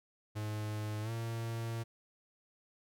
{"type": "tone with pitch glide", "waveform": "45% pulse", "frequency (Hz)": [106.5, 114.81], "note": ["G#2", "A#2"], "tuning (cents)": [44, -26], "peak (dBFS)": -36, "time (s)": [0.35, 1.84], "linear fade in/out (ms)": 20, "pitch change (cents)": 130, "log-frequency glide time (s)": [1.02, 1.11], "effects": []}